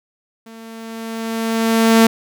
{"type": "tone with level ramp", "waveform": "sawtooth", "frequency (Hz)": 225.7, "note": "A3", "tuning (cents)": 44, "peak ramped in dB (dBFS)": [-33, -3], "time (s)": [0.46, 2.07], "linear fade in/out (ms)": 5, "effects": []}